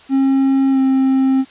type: tone with pitch glide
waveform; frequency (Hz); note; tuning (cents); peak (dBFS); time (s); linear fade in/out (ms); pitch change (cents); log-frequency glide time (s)
triangle; 269.5 to 265.3; C#4 to C4; -49 to +24; -9; 0.09-1.45; 50; -27; 0.71-0.79
effects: white hiss -44 dBFS RMS until 1.5 s + resampled to 8000 Hz